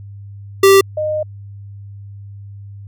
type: tone pair in turn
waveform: square / sine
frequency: 390.8 / 614.3 Hz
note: G4 / D#5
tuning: -5 / -22 cents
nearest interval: minor sixth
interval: 783 cents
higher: second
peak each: -6 / -16 dBFS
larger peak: first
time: 0.63-0.81 / 0.97-1.23 s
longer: second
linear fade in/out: 5 ms
effects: added 100 Hz sine -31 dBFS peak until 2.87 s